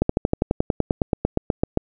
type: slowing click train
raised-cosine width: 2 ms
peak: -4 dBFS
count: 18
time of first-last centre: 0.02-1.774 s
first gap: 74 ms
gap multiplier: 1.04
effects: none